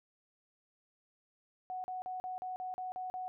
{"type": "tone bursts", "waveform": "sine", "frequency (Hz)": 740, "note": "F#5", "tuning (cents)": 0, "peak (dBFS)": -37, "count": 9, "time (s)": [1.7, 3.28], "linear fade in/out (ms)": 0, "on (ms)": 140, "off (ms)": 40, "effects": []}